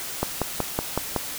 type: click train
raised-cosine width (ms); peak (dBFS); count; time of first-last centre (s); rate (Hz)
1; -8; 6; 0.23-1.163; 5.36
effects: white hiss -33 dBFS RMS until 1.38 s